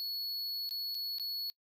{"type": "tone with dropouts", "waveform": "square", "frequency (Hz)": 4386, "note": "C#8", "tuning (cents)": -19, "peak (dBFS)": -36, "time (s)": [0, 1.5], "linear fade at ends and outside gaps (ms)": 0, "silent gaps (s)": [[0.692, 0.709], [0.945, 0.95], [1.184, 1.197]], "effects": ["noise-tail reverb RT60 0.1 s tail -23 dB re dry"]}